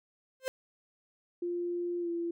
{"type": "tone with exponential growth", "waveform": "45% pulse", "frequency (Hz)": 523.3, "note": "C5", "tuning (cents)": 0, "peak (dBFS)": -27, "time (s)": [0.4, 0.48], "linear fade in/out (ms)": 0, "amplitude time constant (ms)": 16}
{"type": "tone with pitch glide", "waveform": "sine", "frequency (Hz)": [349.2, 340.2], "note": ["F4", "F4"], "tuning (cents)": [0, -45], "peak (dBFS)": -31, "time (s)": [1.42, 2.31], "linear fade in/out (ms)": 5, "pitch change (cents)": -45, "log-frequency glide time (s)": [2, 2.09]}
{"effects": []}